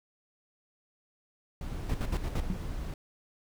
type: noise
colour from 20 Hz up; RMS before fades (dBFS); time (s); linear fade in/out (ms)
brown; -36; 1.61-2.94; 2
type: noise bursts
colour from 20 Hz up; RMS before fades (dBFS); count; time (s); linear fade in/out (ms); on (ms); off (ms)
brown; -29; 5; 1.89-2.403; 5; 53; 62
type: tone with exponential decay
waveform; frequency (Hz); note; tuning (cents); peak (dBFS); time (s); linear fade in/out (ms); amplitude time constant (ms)
sine; 184.1; F#3; -8; -25; 2.5-2.62; 0; 26
effects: none